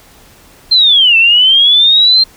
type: linear two-way sweep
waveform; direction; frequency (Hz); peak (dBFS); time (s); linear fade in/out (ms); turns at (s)
sine; down then up; 4186 to 2637 to 4186; -4; 0.71-2.24; 10; 1.17
effects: pink hiss -42 dBFS RMS until 2.36 s